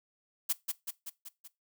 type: noise with echo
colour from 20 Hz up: blue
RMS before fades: -29 dBFS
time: 0.49-0.53 s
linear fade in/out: 10 ms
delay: 190 ms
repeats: 5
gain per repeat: -4 dB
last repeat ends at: 1.48 s
effects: noise-tail reverb RT60 0.2 s tail -19 dB re dry